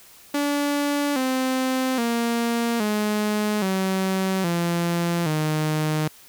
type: tone with pitch steps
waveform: sawtooth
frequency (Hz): 288 / 259.6 / 233.9 / 210.8 / 190.01 / 171.25 / 154.34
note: D4 / C4 / A#3 / G#3 / F#3 / F3 / D#3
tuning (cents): -34 / -13 / +6 / +26 / +46 / -34 / -14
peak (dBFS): -17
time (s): 0.34-6.08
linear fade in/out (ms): 5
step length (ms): 820
effects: white hiss -49 dBFS RMS until 6.28 s